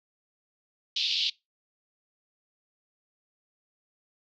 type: band-pass noise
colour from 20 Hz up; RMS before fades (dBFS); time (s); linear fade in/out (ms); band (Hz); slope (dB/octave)
pink; -28; 0.96-1.3; 5; 2900 to 4700; 48
effects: noise-tail reverb RT60 0.2 s tail -22 dB re dry